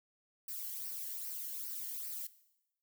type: noise with flanger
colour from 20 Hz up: violet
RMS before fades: -42 dBFS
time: 0.48-2.27 s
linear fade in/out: 5 ms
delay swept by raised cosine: 0.28 to 0.84 ms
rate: 2.5 Hz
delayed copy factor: -0.55
effects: noise-tail reverb RT60 0.9 s tail -17 dB re dry